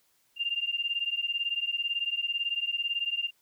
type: beating tone pair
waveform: sine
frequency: 2787 / 2805 Hz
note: F7 / F7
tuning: -4 / +7 cents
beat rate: 18 Hz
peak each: -31 dBFS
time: 0.36-3.31 s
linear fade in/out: 50 ms
effects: white hiss -69 dBFS RMS until 3.41 s